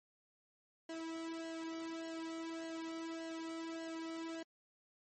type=tone with flanger; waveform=sawtooth; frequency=327 Hz; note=E4; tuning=14 cents flat; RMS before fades=-44 dBFS; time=0.89-4.43 s; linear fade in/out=5 ms; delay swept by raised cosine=0.82 to 1.92 ms; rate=1.7 Hz; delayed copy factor=-1; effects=MP3 32 kbps